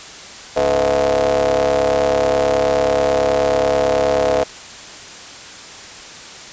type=ring-modulated tone; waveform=35% pulse; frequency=69.3 Hz; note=C#2; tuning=in tune; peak=-9 dBFS; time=0.56-4.44 s; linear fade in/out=10 ms; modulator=571 Hz; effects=white hiss -35 dBFS RMS until 6.52 s + resampled to 16000 Hz